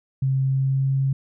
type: tone with pitch glide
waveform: sine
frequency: 133.7 to 135.33 Hz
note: C3 to C#3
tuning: +38 to -41 cents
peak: -18 dBFS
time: 0.22-1.13 s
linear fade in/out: 5 ms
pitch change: +21 cents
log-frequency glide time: 0.42-0.96 s
effects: none